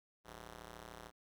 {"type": "ring-modulated tone", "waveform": "5% pulse", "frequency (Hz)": 115.9, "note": "A#2", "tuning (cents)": -10, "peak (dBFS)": -36, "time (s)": [0.24, 1.12], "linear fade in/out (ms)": 50, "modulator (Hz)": 273, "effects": []}